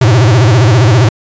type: tone with vibrato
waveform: square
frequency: 116.54 Hz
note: A#2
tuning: in tune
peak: -5 dBFS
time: 0.01-1.09 s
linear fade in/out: 5 ms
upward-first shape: sine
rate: 15 Hz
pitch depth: 240 cents each way
effects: resampled to 16000 Hz